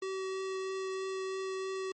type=tone with vibrato; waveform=square; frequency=381 Hz; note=G4; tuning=49 cents flat; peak=-35 dBFS; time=0.02-1.92 s; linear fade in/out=5 ms; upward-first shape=triangle; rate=3.1 Hz; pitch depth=8 cents each way; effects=MP3 32 kbps